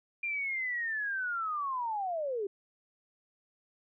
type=linear sweep; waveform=sine; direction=down; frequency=2403 to 380.4 Hz; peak=-31 dBFS; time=0.23-2.47 s; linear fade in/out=5 ms; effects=none